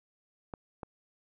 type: clicks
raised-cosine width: 1 ms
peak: -25 dBFS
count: 2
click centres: 0.538 / 0.832 s
effects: none